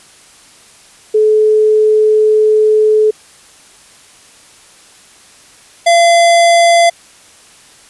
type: tone pair in turn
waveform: sine / square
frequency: 430 / 682.6 Hz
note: A4 / F5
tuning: -40 / -40 cents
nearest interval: minor sixth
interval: 800 cents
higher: second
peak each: -6 dBFS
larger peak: neither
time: 1.14-3.11 / 5.86-6.9 s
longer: first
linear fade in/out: 10 ms
effects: white hiss -42 dBFS RMS until 7.89 s + resampled to 24000 Hz